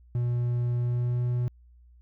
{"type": "tone with pitch glide", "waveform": "triangle", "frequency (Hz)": [121, 122.34], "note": ["B2", "B2"], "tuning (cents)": [-35, -16], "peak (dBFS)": -22, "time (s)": [0.15, 1.48], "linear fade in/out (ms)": 0, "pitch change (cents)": 19, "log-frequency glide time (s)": [0.78, 1.23], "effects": ["added 60 Hz sine -52 dBFS peak until 2.01 s"]}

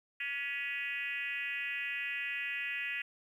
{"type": "tone with frequency modulation", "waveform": "sine", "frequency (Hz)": 2230, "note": "C#7", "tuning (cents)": 10, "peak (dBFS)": -34, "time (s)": [0.2, 3.02], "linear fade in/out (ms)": 5, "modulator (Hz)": 271, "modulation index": 2, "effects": ["11-bit"]}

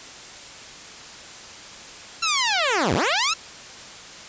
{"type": "linear two-way sweep", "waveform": "10% pulse", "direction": "down then up", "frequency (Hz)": [1373, 69.1, 1373], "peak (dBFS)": -11, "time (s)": [2.22, 3.34], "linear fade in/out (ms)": 10, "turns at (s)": 2.94, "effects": ["white hiss -40 dBFS RMS until 4.28 s", "resampled to 16000 Hz"]}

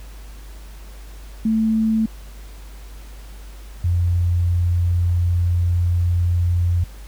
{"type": "tone pair in turn", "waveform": "sine", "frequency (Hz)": [221, 87.46], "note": ["A3", "F2"], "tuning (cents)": [8, 3], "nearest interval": "octave + major third", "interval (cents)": 1605, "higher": "first", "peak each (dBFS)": -15, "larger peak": "neither", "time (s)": [[1.45, 2.06], [3.84, 6.84]], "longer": "second", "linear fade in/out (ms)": 5, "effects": ["added 50 Hz sine -35 dBFS peak until 7.07 s", "pink hiss -47 dBFS RMS until 7.07 s"]}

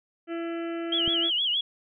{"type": "harmonic tone", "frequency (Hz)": 335.4, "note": "E4", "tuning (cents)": 30, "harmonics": [1, 2, 4, 5, 6, 7, 8, 9], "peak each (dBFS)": [-30, -38, -42, -47, -48, -50, -51, -51], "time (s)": [0.27, 1.31], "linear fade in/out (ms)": 50}
{"type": "tone with vibrato", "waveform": "sine", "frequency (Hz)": 3112, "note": "G7", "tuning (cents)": -13, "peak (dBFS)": -23, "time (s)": [0.92, 1.61], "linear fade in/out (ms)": 5, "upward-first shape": "sine", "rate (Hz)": 6.4, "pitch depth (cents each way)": 150}
{"type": "click", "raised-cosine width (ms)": 3, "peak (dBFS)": -22, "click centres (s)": 1.078}
{"effects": []}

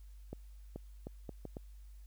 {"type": "accelerating click train", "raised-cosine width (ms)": 2, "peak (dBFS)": -29, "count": 6, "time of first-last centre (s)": [0.33, 1.569], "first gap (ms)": 430, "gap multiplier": 0.72, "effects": ["added 50 Hz sine -50 dBFS peak until 2.06 s", "white hiss -72 dBFS RMS until 2.06 s"]}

